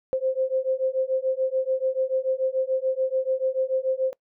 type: beating tone pair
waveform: sine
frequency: 520 / 526.9 Hz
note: C5 / C5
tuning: -11 / +12 cents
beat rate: 6.9 Hz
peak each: -25 / -25 dBFS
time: 0.13-4.13 s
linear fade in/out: 0 ms
effects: noise-tail reverb RT60 0.1 s tail -24 dB re dry